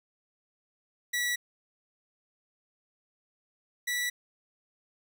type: tone pair in turn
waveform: sawtooth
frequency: 1944 / 1954.1 Hz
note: B6 / B6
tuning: -28 / -19 cents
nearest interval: unison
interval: 9 cents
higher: second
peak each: -24 / -25 dBFS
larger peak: first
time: 1.13-1.36 / 3.87-4.1 s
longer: neither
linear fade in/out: 10 ms
effects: none